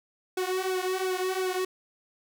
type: tone with flanger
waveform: sawtooth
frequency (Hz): 372.4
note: F#4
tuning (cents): +11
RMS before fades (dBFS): -29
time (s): 0.37-1.65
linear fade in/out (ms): 5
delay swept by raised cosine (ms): 0.99 to 4.09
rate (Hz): 2.8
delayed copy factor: -0.85
effects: none